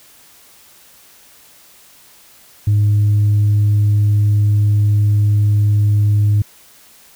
sine tone, 103.83 Hz, G#2, in tune, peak -8 dBFS, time 2.67-6.42 s, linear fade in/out 5 ms, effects tanh soft clip ceiling -8 dBFS + white hiss -46 dBFS RMS until 7.15 s

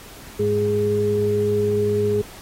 harmonic tone, 103.83 Hz, G#2, in tune, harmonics 1 / 2 / 4, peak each -25 / -27 / -18 dBFS, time 0.39-2.22 s, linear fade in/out 10 ms, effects pink hiss -42 dBFS RMS until 2.41 s + AAC 48 kbps

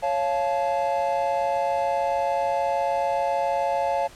triangle chord, Db augmented, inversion none, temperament just, 554.4 / 693 / 866.2 Hz, Db5 / F5 / A5, 0 / -14 / -27 cents, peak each -24 dBFS, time 0.02-4.08 s, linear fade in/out 20 ms, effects pink hiss -48 dBFS RMS until 4.15 s + low-pass 10000 Hz 12 dB/octave

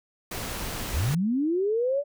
pink noise, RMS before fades -33 dBFS, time 0.31-1.15 s, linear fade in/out 5 ms
sine linear sweep, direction up, 45.51 to 587.3 Hz, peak -22 dBFS, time 0.91-2.04 s, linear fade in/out 50 ms
effects none

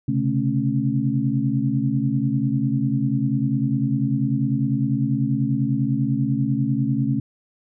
sine tone cluster, 130 / 140.1 / 219.2 / 274.8 Hz, C3 / C#3 / A3 / C#4, -11 / +19 / -6 / -15 cents, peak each -24 dBFS, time 0.08-7.2 s, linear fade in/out 5 ms, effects none

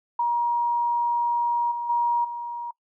sine tone with level steps, 950 Hz, A#5, 33 cents sharp, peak -20 / -26 / -19 / -29 dBFS, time 0.19-2.71 s, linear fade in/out 5 ms, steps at 1.71 / 1.89 / 2.24 s, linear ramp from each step 10 ms, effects noise-tail reverb RT60 0.1 s tail -24 dB re dry

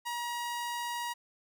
sawtooth tone, 954 Hz, A#5, 40 cents sharp, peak -30 dBFS, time 0.05-1.14 s, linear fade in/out 20 ms, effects none

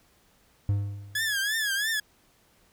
triangle tone with exponential decay, 100.9 Hz, G#2, 49 cents flat, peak -18 dBFS, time 0.69-1.38 s, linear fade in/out 0 ms, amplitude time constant 150 ms
sawtooth tone with vibrato, 1684 Hz, G#6, 24 cents sharp, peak -22 dBFS, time 1.15-2 s, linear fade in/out 5 ms, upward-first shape triangle, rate 3 Hz, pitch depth 140 cents each way
effects pink hiss -63 dBFS RMS until 2.72 s

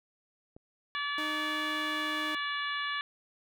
click, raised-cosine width 2 ms, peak -36 dBFS, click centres 0.565 s
harmonic tone, 576 Hz, D5, 34 cents flat, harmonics 2 / 3 / 4 / 5 / 6 / 7, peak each -36 / -35 / -41 / -41 / -40 / -47 dBFS, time 0.95-3.01 s, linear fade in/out 0 ms
sawtooth tone, 306.7 Hz, D#4, 25 cents flat, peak -33 dBFS, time 1.18-2.35 s, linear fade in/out 2 ms
effects none

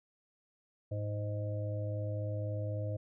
harmonic tone with a mistuned harmonic, 103.83 Hz, G#2, in tune, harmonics 1 / 3 / 5 / 6, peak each -34 / -47 / -43 / -44 dBFS, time 0.91-2.97 s, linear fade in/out 10 ms, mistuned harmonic 1, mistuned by +31 cents, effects none

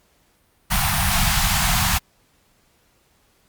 pink band-stop noise, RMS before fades -19 dBFS, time 0.7-1.99 s, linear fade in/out 20 ms, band 210 to 680 Hz, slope 96 dB/octave, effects pink hiss -61 dBFS RMS until 3.48 s + Opus 48 kbps

